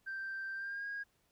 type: tone with pitch glide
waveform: sine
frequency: 1568 to 1634.6 Hz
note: G6 to G#6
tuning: 0 to -28 cents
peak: -37 dBFS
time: 0.06-1.04 s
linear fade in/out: 20 ms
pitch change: +72 cents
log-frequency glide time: 0.54-0.86 s
effects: tanh soft clip ceiling -35 dBFS + pink hiss -75 dBFS RMS until 1.31 s